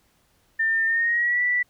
sine tone with pitch glide, 1801 to 1964 Hz, A6 to B6, +40 to -10 cents, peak -19 dBFS, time 0.59-1.63 s, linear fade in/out 10 ms, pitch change +150 cents, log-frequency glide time 0.85-1.42 s, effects pink hiss -64 dBFS RMS until 1.69 s

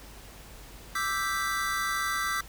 square chord, E minor seventh, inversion third, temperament equal, 1174.7 / 1318.5 / 1568 / 1975.5 Hz, D6 / E6 / G6 / B6, 0 / 0 / 0 / 0 cents, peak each -34 dBFS, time 0.95-2.41 s, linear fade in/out 5 ms, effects added 50 Hz sine -49 dBFS peak until 2.48 s + pink hiss -49 dBFS RMS until 2.48 s

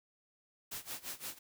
white noise with tremolo, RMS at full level -41 dBFS, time 0.71-1.39 s, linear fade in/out 10 ms, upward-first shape sine, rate 5.8 Hz, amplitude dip 90%, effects none

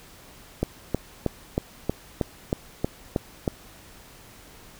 click train, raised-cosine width 2 ms, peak -9 dBFS, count 10, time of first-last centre 0.63-3.478 s, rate 3.16 Hz, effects pink hiss -49 dBFS RMS until 4.79 s

